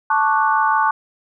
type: chord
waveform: sine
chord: D major seventh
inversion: second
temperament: equal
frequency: 880 / 1108.7 / 1174.7 / 1480 Hz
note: A5 / C#6 / D6 / F#6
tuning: 0 / 0 / 0 / 0 cents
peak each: -17 / -19 / -22 / -21 dBFS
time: 0.1-0.91 s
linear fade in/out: 5 ms
effects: none